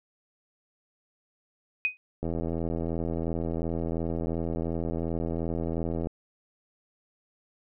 sine tone with exponential decay, 2501 Hz, D#7, 8 cents sharp, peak -19 dBFS, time 1.85-1.97 s, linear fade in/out 0 ms, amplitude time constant 26 ms
click train, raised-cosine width 2 ms, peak -18 dBFS, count 319, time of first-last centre 2.23-6.071 s, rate 82.8 Hz
effects none

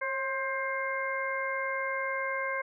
harmonic tone with a mistuned harmonic, 529 Hz, C5, 19 cents sharp, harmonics 1 / 2 / 3 / 4, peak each -35 / -35 / -35 / -35 dBFS, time 0.01-2.62 s, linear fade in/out 10 ms, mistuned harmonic 1, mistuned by +40 cents, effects none

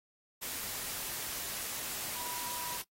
sine tone in noise, 974 Hz, B5, 24 cents flat, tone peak -44 dBFS, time 2.15-2.78 s, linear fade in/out 20 ms, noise white, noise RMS -39 dBFS, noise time 0.41-2.83 s, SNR -8 dB, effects noise-tail reverb RT60 0.1 s tail -19 dB re dry + AAC 48 kbps

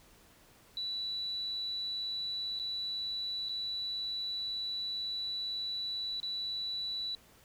sine tone with dropouts, 3951 Hz, B7, in tune, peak -34 dBFS, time 0.77-7.15 s, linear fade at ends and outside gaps 1 ms, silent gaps 2.59-2.597 / 3.487-3.493 / 6.201-6.23 s, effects pink hiss -61 dBFS RMS until 7.44 s

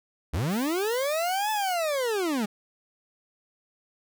40% pulse linear two-way sweep, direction up then down, 62.4 to 874 to 195.9 Hz, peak -24 dBFS, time 0.33-2.46 s, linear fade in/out 10 ms, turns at 1.51 s
blue noise, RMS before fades -43 dBFS, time 0.48-1.77 s, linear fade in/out 50 ms
effects none

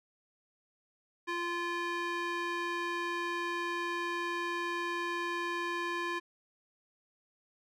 square tone with band-pass filter, 345.8 Hz, F4, 17 cents flat, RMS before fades -35 dBFS, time 1.27-6.2 s, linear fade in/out 20 ms, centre 1600 Hz, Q 1.1, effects none

